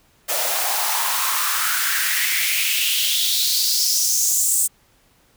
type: noise with high-pass filter sweep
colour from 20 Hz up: white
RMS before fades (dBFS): -20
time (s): 0.28-4.68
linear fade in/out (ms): 20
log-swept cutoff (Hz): 590 to 8400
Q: 3.9
effects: pink hiss -58 dBFS RMS until 5.36 s